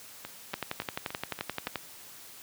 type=two click trains; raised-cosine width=0.3 ms; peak=-22 / -15 dBFS; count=6 / 15; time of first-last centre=0.25-1.675 / 0.54-1.757 s; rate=3.51 / 11.5 Hz; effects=white hiss -49 dBFS RMS until 2.42 s + high-pass 80 Hz 12 dB/octave